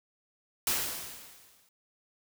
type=noise with exponential decay; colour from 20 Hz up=white; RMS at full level=-27 dBFS; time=0.67-1.69 s; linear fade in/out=2 ms; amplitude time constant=220 ms; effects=none